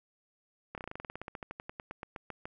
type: slowing click train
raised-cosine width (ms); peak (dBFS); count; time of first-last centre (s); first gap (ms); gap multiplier
0.5; -25; 24; 0.75-2.455; 28; 1.08
effects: none